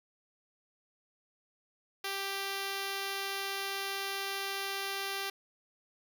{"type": "tone", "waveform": "5% pulse", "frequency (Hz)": 392.8, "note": "G4", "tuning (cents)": 4, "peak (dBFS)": -23, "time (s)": [2.04, 5.3], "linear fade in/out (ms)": 5, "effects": []}